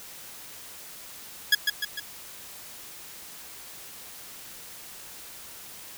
20% pulse tone with echo, 1672 Hz, G#6, 11 cents sharp, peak -11 dBFS, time 1.52-1.55 s, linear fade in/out 5 ms, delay 150 ms, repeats 3, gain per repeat -5 dB, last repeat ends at 2 s, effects white hiss -44 dBFS RMS until 5.97 s

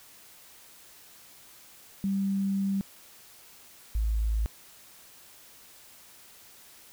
sine tone pair in turn, 196 / 54.37 Hz, G3 / A1, 0 / -20 cents, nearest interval octave + minor seventh, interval 2220 cents, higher first, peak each -25 / -24 dBFS, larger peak second, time 2.04-2.81 / 3.95-4.46 s, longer first, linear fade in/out 0 ms, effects white hiss -53 dBFS RMS until 6.92 s

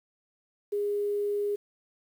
sine tone with quantisation, 410 Hz, G#4, 22 cents flat, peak -26 dBFS, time 0.72-1.56 s, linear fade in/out 10 ms, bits 9, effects none

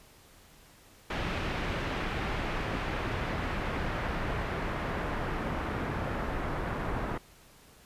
pink noise with low-pass filter sweep, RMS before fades -33 dBFS, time 1.1-7.18 s, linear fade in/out 5 ms, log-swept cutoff 2700 to 1400 Hz, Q 0.97, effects pink hiss -57 dBFS RMS until 7.85 s + resampled to 32000 Hz

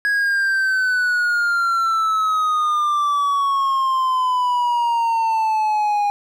triangle exponential sweep, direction down, 1663 to 816 Hz, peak -14 dBFS, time 0.05-6.1 s, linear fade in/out 0 ms, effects none

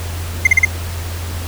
triangle tone bursts, 2093 Hz, C7, in tune, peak -3 dBFS, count 4, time 0.45-0.651 s, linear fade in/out 5 ms, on 21 ms, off 39 ms, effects added 85 Hz sine -22 dBFS peak until 1.47 s + pink hiss -30 dBFS RMS until 1.47 s

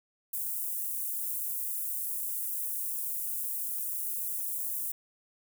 white high-pass noise, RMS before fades -34 dBFS, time 0.33-4.92 s, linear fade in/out 5 ms, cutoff 9700 Hz, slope 24 dB/octave, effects none

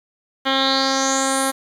10% pulse tone with low-pass filter sweep, 268.3 Hz, C4, 44 cents sharp, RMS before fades -19 dBFS, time 0.45-1.52 s, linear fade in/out 20 ms, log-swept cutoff 3000 to 11000 Hz, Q 5.3, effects 8-bit

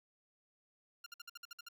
15% pulse tone bursts, 1396.9 Hz, F6, in tune, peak -40 dBFS, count 9, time 1.04-1.687 s, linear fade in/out 5 ms, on 23 ms, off 55 ms, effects none

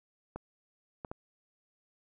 clicks, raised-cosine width 1 ms, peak -25 dBFS, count 3, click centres 0.36 / 1.048 / 1.115 s, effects none

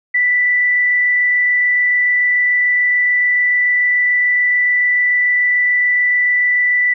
sine tone with frequency modulation, 1975.5 Hz, B6, in tune, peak -11 dBFS, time 0.14-6.94 s, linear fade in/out 10 ms, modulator 26.9 Hz, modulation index 0.49, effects none

